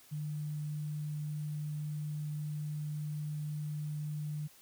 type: tone with sample-and-hold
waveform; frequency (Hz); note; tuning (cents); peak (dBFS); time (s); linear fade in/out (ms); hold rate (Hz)
sine; 150.3; D3; +40; -35; 0.11-4.48; 20; 8820
effects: white hiss -60 dBFS RMS until 4.61 s